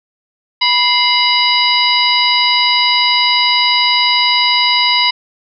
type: harmonic tone with a mistuned harmonic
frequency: 980 Hz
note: B5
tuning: 14 cents flat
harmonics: 1 / 2 / 3 / 4 / 5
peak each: -16 / -16 / -16 / -16 / -16 dBFS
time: 0.61-5.11 s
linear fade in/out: 10 ms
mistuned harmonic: 2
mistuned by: +110 cents
effects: none